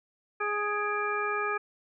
harmonic tone with a mistuned harmonic, 415.3 Hz, G#4, in tune, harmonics 1 / 2 / 3 / 4 / 6, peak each -33 / -38 / -31 / -34 / -36 dBFS, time 0.4-1.58 s, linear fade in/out 10 ms, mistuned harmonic 6, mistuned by -83 cents, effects none

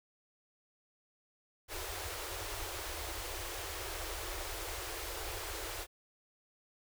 pink band-stop noise, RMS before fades -41 dBFS, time 1.68-5.87 s, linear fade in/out 50 ms, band 100 to 320 Hz, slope 96 dB/octave, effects none

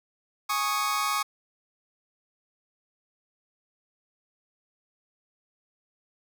sawtooth chord, Ab suspended fourth, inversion none, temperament just, 830.6 / 1107.5 / 1245.9 Hz, Ab5 / Db6 / Eb6, 0 / -2 / +2 cents, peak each -30 / -24 / -25 dBFS, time 0.49-1.23 s, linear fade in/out 10 ms, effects none

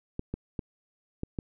clicks, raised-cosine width 3 ms, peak -19 dBFS, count 5, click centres 0.194 / 0.34 / 0.592 / 1.234 / 1.388 s, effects none

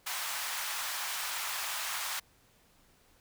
pink high-pass noise, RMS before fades -36 dBFS, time 0.06-2.2 s, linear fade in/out 10 ms, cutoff 880 Hz, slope 24 dB/octave, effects pink hiss -65 dBFS RMS until 3.2 s

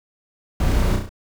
brown noise with echo, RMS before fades -20 dBFS, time 0.6-0.96 s, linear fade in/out 2 ms, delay 33 ms, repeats 4, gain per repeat -4 dB, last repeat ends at 1.092 s, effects none

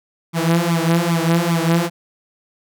sawtooth tone with flanger, 167.8 Hz, E3, 31 cents sharp, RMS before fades -17 dBFS, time 0.33-1.9 s, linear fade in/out 50 ms, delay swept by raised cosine 0.85 to 6.05 ms, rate 2.5 Hz, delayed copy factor +1, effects none

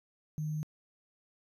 sine tone with sample-and-hold, 153.5 Hz, D#3, 23 cents flat, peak -32 dBFS, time 0.38-0.63 s, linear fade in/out 0 ms, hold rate 6300 Hz, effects resampled to 32000 Hz

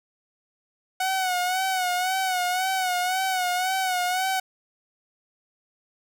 sawtooth tone with vibrato, 740 Hz, F#5, in tune, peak -19 dBFS, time 1-4.4 s, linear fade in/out 5 ms, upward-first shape sine, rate 1.9 Hz, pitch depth 58 cents each way, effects none

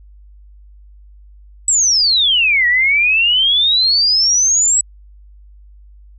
sine exponential two-way sweep, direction down then up, 7900 to 1896 to 7900 Hz, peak -10 dBFS, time 1.68-4.81 s, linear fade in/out 2 ms, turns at 2.67 s, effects added 50 Hz sine -39 dBFS peak until 6.18 s

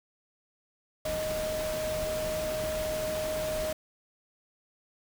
sine tone in noise, 622.3 Hz, D#5, in tune, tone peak -30 dBFS, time 1.05-3.73 s, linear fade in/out 5 ms, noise pink, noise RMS -37 dBFS, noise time 1.05-3.73 s, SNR +4 dB, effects none

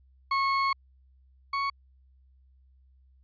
35% pulse tone pair in turn, 1094 / 1110.6 Hz, C#6 / C#6, -23 / +3 cents, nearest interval unison, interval 26 cents, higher second, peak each -22 / -25 dBFS, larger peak first, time 0.31-0.73 / 1.53-1.7 s, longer first, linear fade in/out 5 ms, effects added 65 Hz sine -57 dBFS peak until 3.23 s + resampled to 11025 Hz

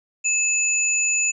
sine tone pair together, 2605 / 6955 Hz, E7 / A8, -21 / -21 cents, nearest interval octave + perfect fourth, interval 1700 cents, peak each -22 / -20 dBFS, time 0.24-1.32 s, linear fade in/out 20 ms, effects none

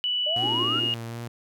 sine tone with pitch glide, 2960 to 2856 Hz, F#7 to F7, 0 to +38 cents, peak -23 dBFS, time 0.04-0.94 s, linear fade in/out 0 ms, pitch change -62 cents, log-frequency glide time 0.26-0.77 s
sine exponential sweep, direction up, 587.3 to 1438 Hz, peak -29 dBFS, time 0.26-0.8 s, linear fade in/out 10 ms
sawtooth tone with vibrato, 116.54 Hz, A#2, in tune, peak -29 dBFS, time 0.36-1.28 s, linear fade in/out 5 ms, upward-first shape triangle, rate 2.6 Hz, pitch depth 29 cents each way
pink band-pass noise, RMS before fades -34 dBFS, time 0.42-0.89 s, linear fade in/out 5 ms, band 260 to 390 Hz, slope 96 dB/octave
effects none

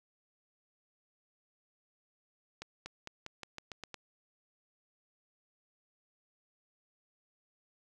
accelerating click train, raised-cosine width 0.2 ms, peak -25 dBFS, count 9, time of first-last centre 2.62-3.943 s, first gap 240 ms, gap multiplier 0.89, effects none

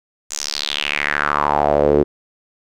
sawtooth tone with band-pass filter sweep, 73.3 Hz, D2, 3 cents flat, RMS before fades -18 dBFS, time 0.3-2.04 s, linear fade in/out 20 ms, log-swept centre 7100 to 370 Hz, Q 4.2, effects none

